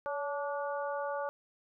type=harmonic tone with a mistuned harmonic; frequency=289.7 Hz; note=D4; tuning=24 cents flat; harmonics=2 / 3 / 4 / 5; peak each=-35 / -39 / -41 / -43 dBFS; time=0.06-1.29 s; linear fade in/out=0 ms; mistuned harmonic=2; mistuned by=-38 cents; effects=none